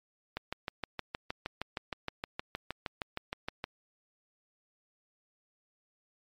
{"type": "click train", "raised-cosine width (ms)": 0.3, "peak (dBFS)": -18, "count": 22, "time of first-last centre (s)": [0.37, 3.641], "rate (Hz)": 6.42, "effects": ["MP3 64 kbps"]}